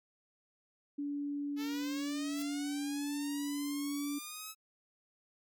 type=tone; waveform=sine; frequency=287.2 Hz; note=D4; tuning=39 cents flat; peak=-34 dBFS; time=0.98-4.19 s; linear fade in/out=10 ms
type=linear sweep; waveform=5% pulse; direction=up; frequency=424.7 to 1300 Hz; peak=-31 dBFS; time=1.56-4.55 s; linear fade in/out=50 ms
type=noise with exponential growth; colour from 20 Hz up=blue; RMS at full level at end=-43 dBFS; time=2.25-2.42 s; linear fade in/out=0 ms; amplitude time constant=36 ms
effects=MP3 96 kbps